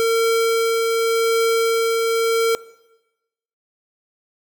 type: tone with tremolo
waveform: square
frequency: 456 Hz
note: A#4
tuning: 38 cents flat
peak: -15 dBFS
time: 0-2.55 s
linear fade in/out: 0 ms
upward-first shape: triangle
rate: 0.87 Hz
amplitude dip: 25%
effects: noise-tail reverb RT60 1.0 s tail -20 dB re dry